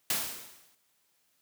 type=noise with exponential decay; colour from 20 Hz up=white; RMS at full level=-27 dBFS; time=0.1-0.75 s; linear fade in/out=2 ms; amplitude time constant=140 ms; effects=white hiss -72 dBFS RMS until 1.41 s + high-pass 80 Hz 12 dB/octave